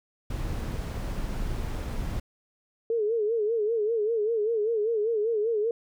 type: noise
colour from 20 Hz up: brown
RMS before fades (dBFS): -31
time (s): 0.3-2.2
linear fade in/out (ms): 5
type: tone with vibrato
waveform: sine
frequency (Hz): 440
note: A4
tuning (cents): 0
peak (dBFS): -23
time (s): 2.9-5.71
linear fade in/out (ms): 2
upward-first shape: sine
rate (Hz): 5.1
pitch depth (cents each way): 110
effects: none